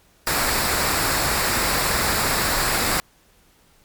pink noise with comb filter, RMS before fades -21 dBFS, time 0.27-3 s, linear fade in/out 0 ms, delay 0.32 ms, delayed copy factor -0.5, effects pink hiss -57 dBFS RMS until 3.84 s + MP3 96 kbps

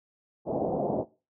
white low-pass noise, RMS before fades -28 dBFS, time 0.45-1.05 s, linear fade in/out 50 ms, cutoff 750 Hz, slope 48 dB/octave, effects noise-tail reverb RT60 0.3 s tail -19 dB re dry + high-pass 150 Hz 12 dB/octave

